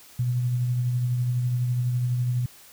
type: tone with tremolo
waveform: sine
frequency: 123.47 Hz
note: B2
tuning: in tune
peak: -20 dBFS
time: 0.19-2.46 s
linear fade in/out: 5 ms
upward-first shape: triangle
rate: 12 Hz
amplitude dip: 35%
effects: white hiss -50 dBFS RMS until 2.72 s